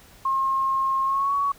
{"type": "tone with pitch glide", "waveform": "sine", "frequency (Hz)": [1072, 1122.7], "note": ["C6", "C#6"], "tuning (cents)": [42, 22], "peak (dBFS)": -20, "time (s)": [0.25, 1.52], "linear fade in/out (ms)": 5, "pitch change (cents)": 80, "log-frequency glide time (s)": [1.04, 1.34], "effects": ["pink hiss -51 dBFS RMS until 1.58 s"]}